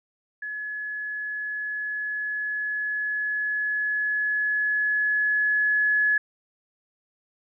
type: tone with level ramp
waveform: sine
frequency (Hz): 1700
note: G#6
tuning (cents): +40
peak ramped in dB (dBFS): -30 to -18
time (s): 0.42-6.18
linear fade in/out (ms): 5
effects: none